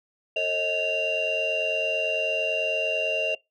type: tone cluster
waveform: sine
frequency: 450.7 / 542 / 631 / 2776 Hz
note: A4 / C#5 / D#5 / F7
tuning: +42 / -39 / +24 / -11 cents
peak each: -32 / -30 / -27 / -24 dBFS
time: 0.36-3.35 s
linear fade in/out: 5 ms
effects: noise-tail reverb RT60 0.2 s tail -24 dB re dry + tanh soft clip ceiling -18 dBFS